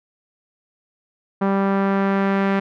sawtooth tone with low-pass filter sweep, 196 Hz, G3, in tune, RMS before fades -19 dBFS, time 1.41-2.6 s, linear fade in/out 10 ms, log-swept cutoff 1200 to 2000 Hz, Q 1.4, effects none

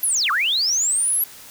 sine linear two-way sweep, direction down then up, 11720 to 1068 to 11720 Hz, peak -17 dBFS, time 0.03-1.24 s, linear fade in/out 2 ms, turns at 0.31 s, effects white hiss -42 dBFS RMS until 1.5 s

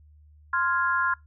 sine chord, F minor, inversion second, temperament equal, 1046.5 / 1396.9 / 1661.2 Hz, C6 / F6 / Ab6, 0 / 0 / 0 cents, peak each -26 / -25 / -28 dBFS, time 0.53-1.14 s, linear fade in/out 5 ms, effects noise-tail reverb RT60 0.2 s tail -24 dB re dry + added 75 Hz sine -51 dBFS peak until 1.26 s

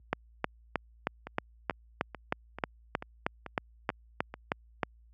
two click trains, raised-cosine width 0.5 ms, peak -12 / -24 dBFS, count 16 / 8, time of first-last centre 0.13-4.832 / 1.27-4.34 s, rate 3.19 / 2.28 Hz, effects added 57 Hz sine -46 dBFS peak until 5.13 s + high-pass 100 Hz 12 dB/octave

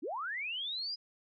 sine linear sweep, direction up, 235 to 5000 Hz, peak -35 dBFS, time 0.02-0.96 s, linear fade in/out 20 ms, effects none

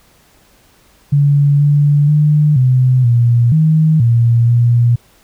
sine tone with pitch steps, 143.1 / 145.3 / 150 / 127.9 / 119.1 / 157.3 / 117.4 / 119.4 Hz, D3 / D3 / D3 / C3 / A#2 / D#3 / A#2 / A#2, -45 / -18 / +37 / -39 / +38 / +19 / +13 / +42 cents, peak -7 dBFS, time 1.12-4.96 s, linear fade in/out 10 ms, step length 480 ms, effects pink hiss -50 dBFS RMS until 5.23 s

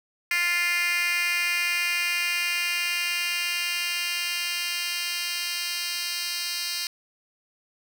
10% pulse tone with high-pass filter sweep, 349.2 Hz, F4, in tune, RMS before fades -27 dBFS, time 0.31-6.87 s, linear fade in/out 2 ms, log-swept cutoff 2200 to 3600 Hz, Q 3.4, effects none

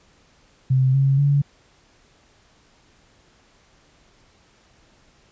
sine tone with pitch steps, 130.81 / 136.36 / 142.16 Hz, C3 / C#3 / C#3, 0 / -28 / +44 cents, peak -14 dBFS, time 0.7-1.42 s, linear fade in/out 10 ms, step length 240 ms, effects pink hiss -57 dBFS RMS until 5.31 s + resampled to 16000 Hz

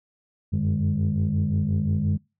sine tone cluster, 91.4 / 97.1 / 150.2 / 204.9 Hz, F#2 / G2 / D3 / G#3, -21 / -16 / +39 / -23 cents, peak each -25 dBFS, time 0.52-2.18 s, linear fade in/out 20 ms, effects noise-tail reverb RT60 0.3 s tail -26 dB re dry + tanh soft clip ceiling -15 dBFS

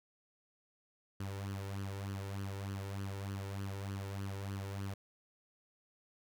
sawtooth tone with flanger, 98.4 Hz, G2, 7 cents sharp, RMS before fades -41 dBFS, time 1.2-4.94 s, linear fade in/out 5 ms, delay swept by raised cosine 0.65 to 2.25 ms, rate 3.3 Hz, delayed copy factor +0.65, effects none

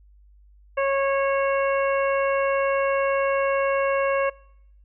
harmonic tone, 549 Hz, C#5, 17 cents flat, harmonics 1 / 2 / 3 / 4 / 5, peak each -21 / -27 / -31 / -33 / -35 dBFS, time 0.77-4.3 s, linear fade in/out 10 ms, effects noise-tail reverb RT60 0.8 s tail -25 dB re dry + added 50 Hz sine -50 dBFS peak until 4.84 s

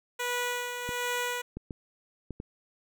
10% pulse tone with tremolo, 488.8 Hz, B4, 18 cents flat, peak -20 dBFS, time 0.19-1.42 s, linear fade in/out 10 ms, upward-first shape sine, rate 1.3 Hz, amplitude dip 50%
clicks, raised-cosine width 3 ms, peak -24 dBFS, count 5, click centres 0.891 / 1.57 / 1.708 / 2.307 / 2.401 s
effects none

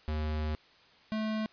square tone pair in turn, 76.8 / 217.2 Hz, D#2 / A3, -22 / -22 cents, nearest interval octave + tritone, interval 1800 cents, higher second, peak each -31 / -31 dBFS, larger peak neither, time 0.08-0.55 / 1.12-1.46 s, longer first, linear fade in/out 0 ms, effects white hiss -60 dBFS RMS until 1.52 s + resampled to 11025 Hz

